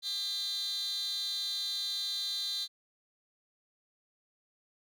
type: tone with high-pass filter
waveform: 15% pulse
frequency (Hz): 402.3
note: G4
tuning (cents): +45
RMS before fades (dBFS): -35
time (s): 0.02-2.68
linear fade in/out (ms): 50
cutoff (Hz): 3900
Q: 9.2
effects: none